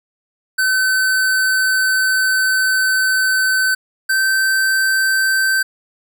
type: tone pair in turn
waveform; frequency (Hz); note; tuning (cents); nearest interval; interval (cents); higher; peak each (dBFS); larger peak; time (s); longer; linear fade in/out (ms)
square; 1526 / 1549.1; G6 / G6; -47 / -21; unison; 26; second; -14; neither; 0.58-3.75 / 4.09-5.63; first; 10
effects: none